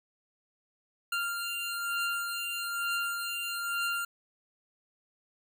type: beating tone pair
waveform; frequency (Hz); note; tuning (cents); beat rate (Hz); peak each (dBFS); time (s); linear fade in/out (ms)
25% pulse; 1391 / 1392.1; F6 / F6; -7 / -6; 1.1; -33 / -29; 1.12-4.05; 5
effects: none